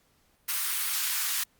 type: high-pass noise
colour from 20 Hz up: white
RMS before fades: -29 dBFS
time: 0.48-1.44 s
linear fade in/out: 10 ms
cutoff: 1100 Hz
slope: 24 dB/octave
effects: pink hiss -67 dBFS RMS until 1.59 s + Opus 48 kbps